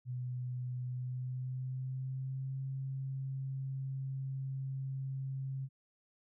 sine tone with pitch glide, 125.1 to 134.08 Hz, B2 to C3, +23 to +43 cents, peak -36 dBFS, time 0.05-5.69 s, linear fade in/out 50 ms, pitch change +120 cents, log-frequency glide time 0.85-2.62 s, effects none

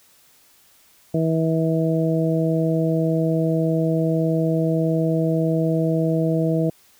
harmonic tone, 161.7 Hz, E3, 33 cents flat, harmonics 1 / 2 / 3 / 4, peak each -20 / -23 / -25 / -26 dBFS, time 1.14-6.7 s, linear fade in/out 5 ms, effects white hiss -55 dBFS RMS until 6.99 s

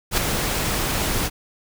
pink noise with ADSR envelope, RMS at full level -17 dBFS, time 0.11-1.3 s, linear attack 66 ms, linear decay 4 ms, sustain -6 dB, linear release 40 ms, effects none

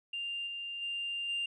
sine tone with level steps, 2794 Hz, F7, in tune, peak -34 / -37 / -33 / -30 dBFS, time 0.13-1.46 s, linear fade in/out 5 ms, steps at 0.46 / 0.81 / 1.28 s, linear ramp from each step 20 ms, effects tanh soft clip ceiling -29 dBFS

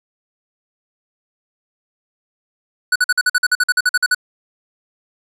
square tone bursts, 1480 Hz, F#6, in tune, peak -12 dBFS, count 15, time 2.92-4.147 s, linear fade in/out 5 ms, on 37 ms, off 48 ms, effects low-pass 12000 Hz 12 dB/octave

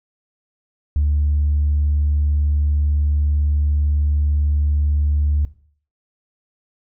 sine tone, 73.5 Hz, D2, 2 cents sharp, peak -13 dBFS, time 0.96-5.45 s, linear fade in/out 0 ms, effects noise-tail reverb RT60 0.5 s tail -18 dB re dry + tanh soft clip ceiling -11 dBFS

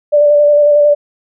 sine tone with vibrato, 587.3 Hz, D5, in tune, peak -5 dBFS, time 0.12-0.95 s, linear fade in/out 20 ms, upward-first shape square, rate 11 Hz, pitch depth 15 cents each way, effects none

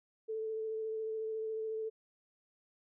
sine tone with vibrato, 440 Hz, A4, in tune, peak -35 dBFS, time 0.28-1.9 s, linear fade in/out 20 ms, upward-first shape sine, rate 14 Hz, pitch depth 14 cents each way, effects none

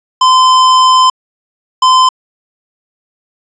square tone pair in turn, 1028 / 1028 Hz, C6 / C6, -31 / -31 cents, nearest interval unison, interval 0 cents, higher neither, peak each -5 dBFS, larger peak neither, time 0.21-1.1 / 1.82-2.09 s, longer first, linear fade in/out 5 ms, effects resampled to 16000 Hz + 7-bit

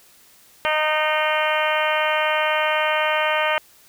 harmonic tone with a mistuned harmonic, 308 Hz, D#4, 17 cents flat, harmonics 2 / 3 / 4 / 5 / 6 / 7 / 8 / 9 / 10, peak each -23 / -25 / -26 / -27 / -28 / -28 / -29 / -30 / -30 dBFS, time 0.65-3.58 s, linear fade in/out 0 ms, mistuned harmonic 8, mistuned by -34 cents, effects white hiss -52 dBFS RMS until 3.88 s

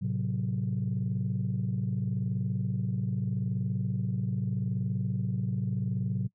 sine chord, F# diminished, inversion first, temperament equal, 110 / 130.81 / 185 Hz, A2 / C3 / F#3, 0 / 0 / 0 cents, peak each -31 dBFS, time 0.01-6.28 s, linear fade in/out 20 ms, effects noise-tail reverb RT60 0.1 s tail -23 dB re dry + tanh soft clip ceiling -21 dBFS

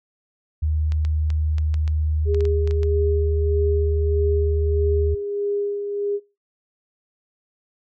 sine tone, 77 Hz, D#2, 17 cents flat, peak -18 dBFS, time 0.62-5.15 s, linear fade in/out 10 ms
clicks, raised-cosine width 0.2 ms, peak -20 dBFS, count 12, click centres 0.921 / 1.05 / 1.303 / 1.583 / 1.742 / 1.878 / 2.346 / 2.407 / 2.453 / 2.675 / 2.71 / 2.832 s
sine tone with tremolo, 406.8 Hz, G#4, 36 cents flat, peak -20 dBFS, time 2.25-6.2 s, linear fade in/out 50 ms, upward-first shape sine, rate 1.6 Hz, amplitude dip 45%
effects noise-tail reverb RT60 0.3 s tail -24 dB re dry

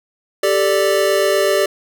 square chord, G suspended second, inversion none, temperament equal, 392 / 440 / 587.3 Hz, G4 / A4 / D5, 0 / 0 / 0 cents, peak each -18 / -21 / -17 dBFS, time 0.43-1.66 s, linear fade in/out 5 ms, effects none

